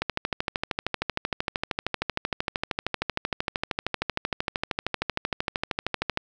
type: click train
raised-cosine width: 0.3 ms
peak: -9 dBFS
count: 81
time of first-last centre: 0.02-6.174 s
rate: 13 Hz
effects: none